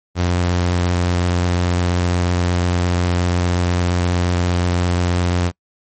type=tone with vibrato; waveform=sawtooth; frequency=88.5 Hz; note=F2; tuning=23 cents sharp; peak=-11 dBFS; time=0.15-5.52 s; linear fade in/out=50 ms; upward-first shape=sine; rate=5.6 Hz; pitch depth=9 cents each way; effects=noise-tail reverb RT60 0.1 s tail -26 dB re dry + MP3 32 kbps